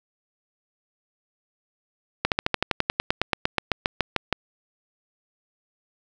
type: slowing click train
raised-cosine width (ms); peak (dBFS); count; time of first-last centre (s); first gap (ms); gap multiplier
0.3; -4; 20; 2.25-4.327; 68; 1.05
effects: none